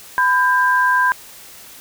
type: tone pair together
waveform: sine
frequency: 1002.9 / 1592 Hz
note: B5 / G6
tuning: +26 / +26 cents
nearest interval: minor sixth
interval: 800 cents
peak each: -15 dBFS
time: 0.18-1.12 s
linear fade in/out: 0 ms
effects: white hiss -40 dBFS RMS until 1.8 s